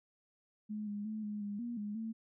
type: tone with pitch steps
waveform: sine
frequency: 212 / 205.6 / 216.4 / 209 / 204.2 / 237.9 / 207.5 / 223.6 Hz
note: G#3 / G#3 / A3 / G#3 / G#3 / A#3 / G#3 / A3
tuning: +36 / -17 / -29 / +11 / -29 / +35 / -1 / +28 cents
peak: -37 dBFS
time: 0.69-2.13 s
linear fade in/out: 20 ms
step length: 180 ms
effects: none